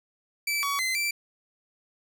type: tone with pitch steps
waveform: sawtooth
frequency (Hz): 2318 / 1129 / 2058 / 2341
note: D7 / C#6 / C7 / D7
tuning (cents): -23 / +31 / -29 / -6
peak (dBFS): -22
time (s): 0.47-1.11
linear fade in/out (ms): 5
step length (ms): 160
effects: none